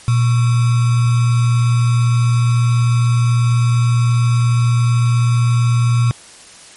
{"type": "tone with sample-and-hold", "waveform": "sine", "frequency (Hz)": 119.3, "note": "A#2", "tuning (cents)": 41, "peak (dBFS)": -10, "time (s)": [0.08, 6.11], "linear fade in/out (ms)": 0, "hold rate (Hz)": 1225, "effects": ["white hiss -40 dBFS RMS until 6.76 s", "MP3 48 kbps"]}